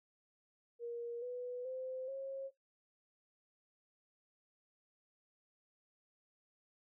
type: tone with pitch steps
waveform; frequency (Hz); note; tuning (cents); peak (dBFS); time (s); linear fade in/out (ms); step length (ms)
sine; 472.3 / 494.1 / 516.8 / 540.7; A#4 / B4 / C5 / C#5; +23 / +1 / -21 / -43; -40; 0.79-2.51; 50; 430
effects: noise-tail reverb RT60 0.2 s tail -26 dB re dry